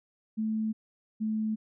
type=tone pair in turn; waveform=sine; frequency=218.6 / 217.4 Hz; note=A3 / A3; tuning=-11 / -21 cents; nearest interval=unison; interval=10 cents; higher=first; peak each=-27 dBFS; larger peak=neither; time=0.37-0.73 / 1.2-1.56 s; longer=neither; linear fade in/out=20 ms; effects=none